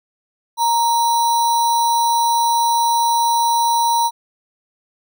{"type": "tone with sample-and-hold", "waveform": "sine", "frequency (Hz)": 932.3, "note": "A#5", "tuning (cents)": 0, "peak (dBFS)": -13, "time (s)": [0.57, 4.11], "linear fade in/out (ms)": 50, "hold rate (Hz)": 4900, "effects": []}